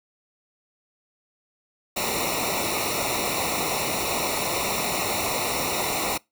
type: noise with comb filter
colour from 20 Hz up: pink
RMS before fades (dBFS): -26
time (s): 1.96-6.18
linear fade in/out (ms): 10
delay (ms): 0.62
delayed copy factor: -0.95
effects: noise-tail reverb RT60 0.2 s tail -24 dB re dry